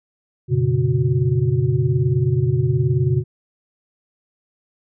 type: tone cluster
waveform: sine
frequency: 92.6 / 122.3 / 141.2 / 366.6 Hz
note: F#2 / B2 / C#3 / F#4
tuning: +2 / -16 / +32 / -16 cents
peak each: -25 / -18 / -19 / -25 dBFS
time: 0.48-3.24 s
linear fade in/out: 50 ms
effects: none